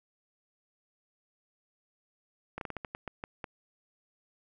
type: slowing click train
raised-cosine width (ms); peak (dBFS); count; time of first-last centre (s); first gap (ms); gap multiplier
0.5; -22; 10; 2.58-3.442; 32; 1.26
effects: none